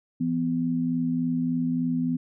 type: tone pair together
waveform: sine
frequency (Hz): 167.7 / 251.1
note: E3 / B3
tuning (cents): +30 / +29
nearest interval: perfect fifth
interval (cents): 699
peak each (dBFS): -28 / -24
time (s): 0.2-2.17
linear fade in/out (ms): 10
effects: none